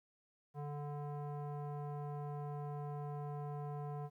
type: tone with low-pass filter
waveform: square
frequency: 146 Hz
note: D3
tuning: 10 cents flat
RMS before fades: -43 dBFS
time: 0.54-4.1 s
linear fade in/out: 50 ms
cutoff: 880 Hz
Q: 2.4
effects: 13-bit